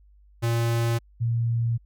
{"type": "tone pair in turn", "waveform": ["square", "sine"], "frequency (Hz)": [116.54, 116.54], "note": ["A#2", "A#2"], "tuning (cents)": [0, 0], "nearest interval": "unison", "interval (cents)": 0, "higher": "neither", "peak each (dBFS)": [-22, -21], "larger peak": "second", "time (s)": [[0.42, 0.99], [1.2, 1.78]], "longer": "second", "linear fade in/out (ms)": 20, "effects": ["added 50 Hz sine -52 dBFS peak until 1.85 s"]}